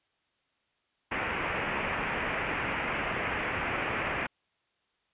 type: low-pass noise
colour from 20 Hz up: white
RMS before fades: -32 dBFS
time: 1.11-4.27 s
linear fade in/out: 10 ms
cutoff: 2600 Hz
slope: 48 dB/octave
effects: white hiss -74 dBFS RMS until 5.13 s + resampled to 8000 Hz